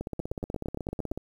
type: two click trains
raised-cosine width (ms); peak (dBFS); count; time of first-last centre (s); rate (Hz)
2; -19 / -20; 9 / 20; 0.2-1.117 / 0.01-1.176; 8.72 / 16.3
effects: 9-bit